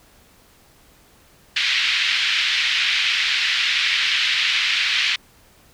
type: band-pass noise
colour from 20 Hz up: pink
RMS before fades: -20 dBFS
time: 1.56-5.16 s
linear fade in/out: 5 ms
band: 2000 to 4000 Hz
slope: 24 dB/octave
effects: pink hiss -53 dBFS RMS until 5.73 s